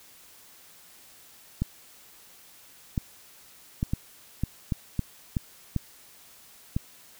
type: clicks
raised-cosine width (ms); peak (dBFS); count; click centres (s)
5; -13; 10; 1.62 / 2.978 / 3.829 / 3.935 / 4.436 / 4.722 / 4.993 / 5.368 / 5.763 / 6.765
effects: white hiss -53 dBFS RMS until 7.19 s